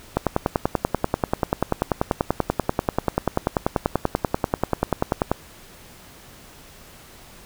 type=click train; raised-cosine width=1 ms; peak=-4 dBFS; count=54; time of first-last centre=0.17-5.316 s; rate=10.3 Hz; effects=pink hiss -46 dBFS RMS until 7.45 s